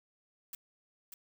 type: noise with echo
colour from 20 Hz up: blue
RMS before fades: -43 dBFS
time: 0.53-0.55 s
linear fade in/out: 2 ms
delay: 590 ms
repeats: 1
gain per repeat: -5 dB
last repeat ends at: 1.14 s
effects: none